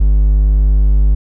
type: tone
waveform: triangle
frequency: 50.5 Hz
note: G#1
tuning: 48 cents flat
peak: -5 dBFS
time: 0-1.15 s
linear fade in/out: 10 ms
effects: none